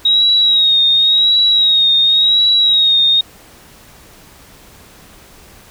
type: tone with vibrato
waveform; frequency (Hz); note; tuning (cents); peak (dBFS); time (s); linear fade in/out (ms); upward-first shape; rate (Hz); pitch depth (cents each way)
sine; 3792; A#7; +29; -8; 0.05-3.21; 5; sine; 0.92; 53
effects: pink hiss -42 dBFS RMS until 5.7 s